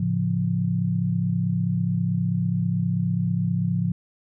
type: chord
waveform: sine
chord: A augmented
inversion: none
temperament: equal with one note detuned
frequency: 110 / 139.31 / 174.61 Hz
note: A2 / C#3 / E#3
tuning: 0 / +9 / 0 cents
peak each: -26 / -27 / -23 dBFS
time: 0-3.92 s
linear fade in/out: 5 ms
effects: none